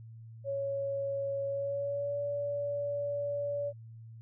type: tone with pitch glide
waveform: sine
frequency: 554.4 to 574.3 Hz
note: C#5 to D5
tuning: 0 to -39 cents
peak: -31 dBFS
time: 0.44-3.73 s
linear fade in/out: 50 ms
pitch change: +61 cents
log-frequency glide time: 1.46-2.2 s
effects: added 113 Hz sine -46 dBFS peak until 4.21 s

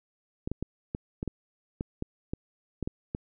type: clicks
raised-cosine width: 3 ms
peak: -18 dBFS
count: 12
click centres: 0.475 / 0.516 / 0.626 / 0.949 / 1.229 / 1.277 / 1.809 / 2.024 / 2.335 / 2.827 / 2.875 / 3.149 s
effects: none

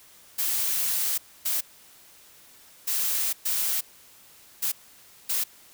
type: noise bursts at uneven times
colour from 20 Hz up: blue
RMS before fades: -26 dBFS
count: 6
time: 0.38-1.18 / 1.45-1.61 / 2.87-3.33 / 3.45-3.81 / 4.62-4.72 / 5.29-5.44 s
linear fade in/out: 10 ms
effects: white hiss -53 dBFS RMS until 5.73 s

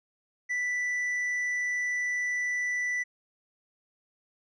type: tone with tanh clipping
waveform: sine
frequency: 1975.5 Hz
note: B6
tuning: in tune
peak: -28 dBFS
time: 0.49-3.04 s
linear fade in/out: 20 ms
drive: 4 dB
effects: none

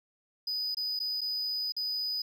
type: tone with dropouts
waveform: triangle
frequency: 4978 Hz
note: D#8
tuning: in tune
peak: -29 dBFS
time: 0.47-2.22 s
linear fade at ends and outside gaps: 5 ms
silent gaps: 0.747-0.769 / 0.992-1 / 1.209-1.214 / 1.722-1.765 s
effects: none

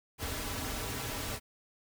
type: noise with comb filter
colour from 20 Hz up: pink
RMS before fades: -37 dBFS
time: 0.18-1.4 s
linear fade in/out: 50 ms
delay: 5.6 ms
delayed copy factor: -0.6
effects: none

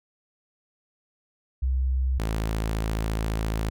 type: tone pair in turn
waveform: sine / sawtooth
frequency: 64.8 / 54.49 Hz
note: C2 / A1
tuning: -16 / -16 cents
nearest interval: minor third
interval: 300 cents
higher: first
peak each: -21 dBFS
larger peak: neither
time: 1.62-2.19 / 2.19-3.7 s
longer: second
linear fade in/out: 10 ms
effects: none

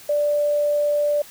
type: tone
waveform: sine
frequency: 587.3 Hz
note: D5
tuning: in tune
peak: -17 dBFS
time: 0.09-1.22 s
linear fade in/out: 5 ms
effects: white hiss -44 dBFS RMS until 1.3 s

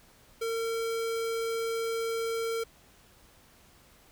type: tone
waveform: square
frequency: 455.9 Hz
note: A#4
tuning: 39 cents flat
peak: -30 dBFS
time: 0.41-2.64 s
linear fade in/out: 10 ms
effects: pink hiss -59 dBFS RMS until 4.11 s

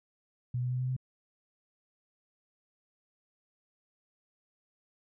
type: tone with pitch steps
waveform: sine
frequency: 123.47 / 124.83 / 126.21 / 127.6 / 129.01 Hz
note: B2 / B2 / B2 / C3 / C3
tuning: 0 / +19 / +38 / -43 / -24 cents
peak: -29 dBFS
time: 0.54-0.965 s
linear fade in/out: 5 ms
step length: 85 ms
effects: none

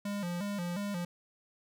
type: tone with vibrato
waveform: square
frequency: 188.4 Hz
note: F#3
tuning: 32 cents sharp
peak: -34 dBFS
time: 0.05-1.05 s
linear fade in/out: 5 ms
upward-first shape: square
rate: 2.8 Hz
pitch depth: 130 cents each way
effects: none

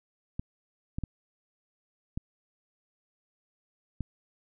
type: clicks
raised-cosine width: 5 ms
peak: -20 dBFS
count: 5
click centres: 0.395 / 0.985 / 1.037 / 2.175 / 4.007 s
effects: none

